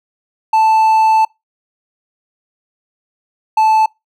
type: tone pair in turn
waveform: triangle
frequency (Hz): 880 / 874.4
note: A5 / A5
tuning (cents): 0 / -11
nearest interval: unison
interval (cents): 11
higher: first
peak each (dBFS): -6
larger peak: neither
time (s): 0.53-1.25 / 3.57-3.86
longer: first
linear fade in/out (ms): 5
effects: noise-tail reverb RT60 0.2 s tail -25 dB re dry